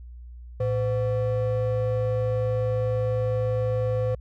triangle ring-modulated tone, 311.1 Hz, D#4, in tune, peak -17 dBFS, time 0.6-4.15 s, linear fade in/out 5 ms, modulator 199 Hz, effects added 60 Hz sine -39 dBFS peak until 4.2 s

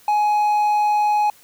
triangle tone, 838 Hz, G#5, 15 cents sharp, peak -13 dBFS, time 0.08-1.3 s, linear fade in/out 2 ms, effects white hiss -51 dBFS RMS until 1.43 s

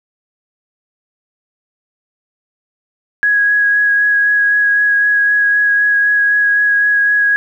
sine tone with vibrato, 1661.2 Hz, G#6, in tune, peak -9 dBFS, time 3.23-7.36 s, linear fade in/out 0 ms, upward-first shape sine, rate 3.9 Hz, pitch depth 12 cents each way, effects 8-bit

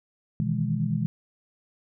sine chord, E major seventh, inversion second, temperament equal, 123.47 / 155.56 / 164.81 / 207.7 Hz, B2 / D#3 / E3 / G#3, 0 / 0 / 0 / 0 cents, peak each -29 dBFS, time 0.4-1.06 s, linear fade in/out 0 ms, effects none

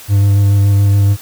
triangle tone with vibrato, 100.3 Hz, G2, 40 cents sharp, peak -5 dBFS, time 0.08-1.17 s, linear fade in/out 50 ms, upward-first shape square, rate 7 Hz, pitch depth 11 cents each way, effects white hiss -35 dBFS RMS until 1.21 s

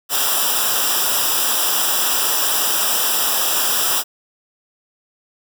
white noise with comb filter, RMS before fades -18 dBFS, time 0.09-4.04 s, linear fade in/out 50 ms, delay 0.46 ms, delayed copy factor -1, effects none

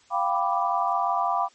sine chord, G dominant seventh, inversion third, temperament equal, 698.5 / 784 / 987.8 / 1174.7 Hz, F5 / G5 / B5 / D6, 0 / 0 / 0 / 0 cents, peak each -27 dBFS, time 0.1-1.49 s, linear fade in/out 50 ms, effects white hiss -58 dBFS RMS until 1.54 s + MP3 32 kbps

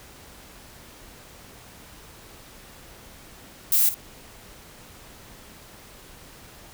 violet noise with echo, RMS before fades -19 dBFS, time 3.72-3.89 s, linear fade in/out 2 ms, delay 53 ms, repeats 1, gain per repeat -13 dB, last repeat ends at 3.943 s, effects pink hiss -47 dBFS RMS until 6.73 s

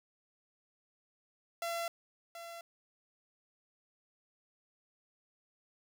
sawtooth tone with echo, 678 Hz, E5, 49 cents sharp, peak -31 dBFS, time 1.62-1.88 s, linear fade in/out 2 ms, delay 730 ms, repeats 1, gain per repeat -10 dB, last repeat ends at 2.61 s, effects none

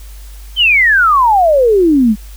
sine exponential sweep, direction down, 3171 to 201.2 Hz, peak -6 dBFS, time 0.56-2.16 s, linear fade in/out 50 ms, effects added 50 Hz sine -29 dBFS peak until 2.36 s + white hiss -42 dBFS RMS until 2.36 s

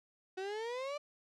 35% pulse exponential sweep, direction up, 370 to 596 Hz, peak -36 dBFS, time 0.37-0.98 s, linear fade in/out 10 ms, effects low-pass 5000 Hz 12 dB/octave

